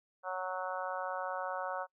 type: harmonic tone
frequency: 185 Hz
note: F#3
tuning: in tune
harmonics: 3 / 4 / 5 / 6 / 7 / 8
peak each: -40 / -41 / -42 / -43 / -43 / -44 dBFS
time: 0.23-1.87 s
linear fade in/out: 50 ms
effects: noise-tail reverb RT60 0.1 s tail -26 dB re dry